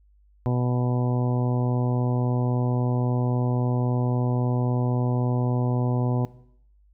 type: harmonic tone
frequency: 123.7 Hz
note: B2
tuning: 3 cents sharp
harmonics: 1 / 2 / 3 / 4 / 5 / 6 / 7 / 8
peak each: -22 / -28 / -32 / -34 / -36 / -38 / -39 / -40 dBFS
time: 0.46-6.25 s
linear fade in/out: 0 ms
effects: noise-tail reverb RT60 0.7 s tail -19 dB re dry + added 50 Hz sine -55 dBFS peak until 6.93 s